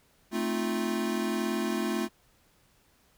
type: chord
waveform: square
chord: F dominant seventh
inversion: first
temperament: equal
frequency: 220 / 261.6 / 311.1 / 349.2 Hz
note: A3 / C4 / Eb4 / F4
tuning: 0 / 0 / 0 / 0 cents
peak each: -32 / -36 / -38 / -33 dBFS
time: 0.31-2.09 s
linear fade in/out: 50 ms
effects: pink hiss -65 dBFS RMS until 3.17 s